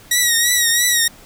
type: tone with vibrato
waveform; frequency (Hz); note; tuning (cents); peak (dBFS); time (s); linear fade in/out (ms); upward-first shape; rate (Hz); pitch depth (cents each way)
10% pulse; 1905; A#6; +37; -4; 0.11-1.08; 5; triangle; 3; 71
effects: pink hiss -44 dBFS RMS until 1.25 s